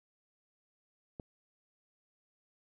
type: click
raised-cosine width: 2 ms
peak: -29 dBFS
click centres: 1.198 s
effects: none